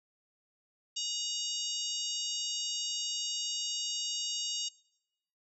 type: harmonic tone with a mistuned harmonic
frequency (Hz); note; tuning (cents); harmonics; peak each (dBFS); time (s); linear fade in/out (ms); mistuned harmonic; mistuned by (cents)
932.3; A#5; 0; 3 / 4 / 5 / 6 / 7 / 8; -38 / -39 / -40 / -41 / -41 / -42; 0.96-4.69; 10; 3; +52
effects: noise-tail reverb RT60 0.9 s tail -24 dB re dry